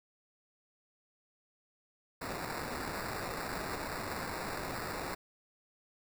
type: noise with sample-and-hold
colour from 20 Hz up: violet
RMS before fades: -39 dBFS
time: 2.21-5.15 s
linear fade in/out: 10 ms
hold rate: 3150 Hz
effects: none